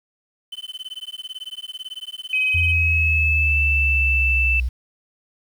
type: tone with tremolo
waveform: triangle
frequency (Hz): 3045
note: F#7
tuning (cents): +49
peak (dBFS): -26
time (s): 0.52-2.74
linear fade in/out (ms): 5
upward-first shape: sine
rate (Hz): 18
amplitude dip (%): 100
type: tone with pitch glide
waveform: sine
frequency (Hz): 2530 to 2648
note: D#7 to E7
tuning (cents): +28 to +7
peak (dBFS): -17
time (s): 2.33-4.6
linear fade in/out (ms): 2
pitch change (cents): +79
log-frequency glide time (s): 2.65-3.59
type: exponential sweep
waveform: sine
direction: down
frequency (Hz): 85.1 to 61.1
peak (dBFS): -19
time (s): 2.54-4.69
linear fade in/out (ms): 10
effects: 8-bit